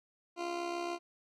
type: tone with amplitude modulation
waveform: 20% pulse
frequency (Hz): 346.3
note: F4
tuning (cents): -15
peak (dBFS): -28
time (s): 0.36-0.99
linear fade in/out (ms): 50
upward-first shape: sine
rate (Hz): 66.9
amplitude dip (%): 50
effects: low-pass 6000 Hz 12 dB/octave